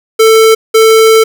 square tone pair in turn, 444 / 444 Hz, A4 / A4, +16 / +16 cents, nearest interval unison, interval 0 cents, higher neither, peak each -3 dBFS, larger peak neither, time 0.19-0.55 / 0.74-1.24 s, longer second, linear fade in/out 10 ms, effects none

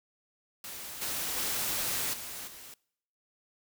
white noise with level steps, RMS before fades -42 / -34 / -32 / -41 / -48 dBFS, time 0.64-2.74 s, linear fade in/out 2 ms, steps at 1.01 / 1.36 / 2.13 / 2.47 s, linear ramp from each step 10 ms, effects noise-tail reverb RT60 0.7 s tail -24 dB re dry

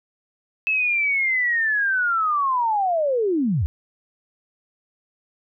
sine linear sweep, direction down, 2620 to 65.2 Hz, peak -18 dBFS, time 0.67-3.66 s, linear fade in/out 0 ms, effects none

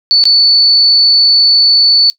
sine tone with dropouts, 4473 Hz, C#8, 15 cents sharp, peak -4 dBFS, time 0.11-2.1 s, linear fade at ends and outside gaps 0 ms, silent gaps 0.239-0.254 s, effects noise-tail reverb RT60 0.1 s tail -20 dB re dry

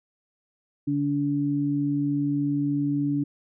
sine tone pair together, 143.35 / 286.7 Hz, D3 / D4, -42 / -42 cents, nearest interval octave, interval 1200 cents, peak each -28 / -23 dBFS, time 0.87-3.24 s, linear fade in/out 10 ms, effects none

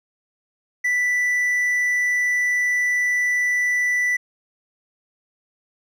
triangle tone, 1975.5 Hz, B6, in tune, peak -16 dBFS, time 0.84-4.17 s, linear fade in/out 10 ms, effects none

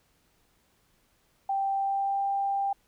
sine tone with pitch glide, 784 to 792.2 Hz, G5 to G5, 0 to +18 cents, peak -25 dBFS, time 1.49-2.73 s, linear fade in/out 5 ms, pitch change +18 cents, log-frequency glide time 1.73-2.24 s, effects pink hiss -68 dBFS RMS until 2.87 s

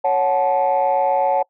sine chord, F# minor, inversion second, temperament equal with one note detuned, 554.4 / 740 / 867.9 Hz, C#5 / F#5 / A5, 0 / 0 / -24 cents, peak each -18 dBFS, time 0.04-1.43 s, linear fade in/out 10 ms, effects noise-tail reverb RT60 0.1 s tail -25 dB re dry + tanh soft clip ceiling -9 dBFS

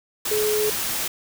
sine tone in noise, 425.2 Hz, G#4, 41 cents sharp, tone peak -20 dBFS, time 0.31-0.7 s, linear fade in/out 5 ms, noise white, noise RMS -26 dBFS, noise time 0.25-1.08 s, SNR +3 dB, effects none

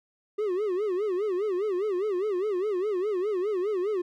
triangle tone with vibrato, 392 Hz, G4, in tune, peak -23 dBFS, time 0.38-4.02 s, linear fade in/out 10 ms, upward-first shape sine, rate 4.9 Hz, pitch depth 180 cents each way, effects none

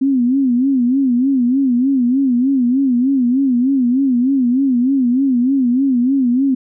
sine tone with vibrato, 257.5 Hz, C4, 28 cents flat, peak -11 dBFS, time 0.01-6.55 s, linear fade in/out 10 ms, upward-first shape sine, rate 3.3 Hz, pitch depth 130 cents each way, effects none

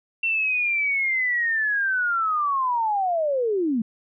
sine linear sweep, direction down, 2716 to 210 Hz, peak -20 dBFS, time 0.23-3.82 s, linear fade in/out 5 ms, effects none

